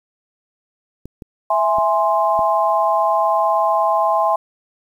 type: clicks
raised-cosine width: 3 ms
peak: -20 dBFS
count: 4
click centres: 1.056 / 1.222 / 1.785 / 2.392 s
type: chord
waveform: sine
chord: E augmented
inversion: none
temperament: equal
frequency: 659.3 / 830.6 / 1046.5 Hz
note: E5 / G#5 / B#5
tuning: 0 / 0 / 0 cents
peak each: -18 dBFS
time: 1.5-4.36 s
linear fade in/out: 5 ms
effects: 8-bit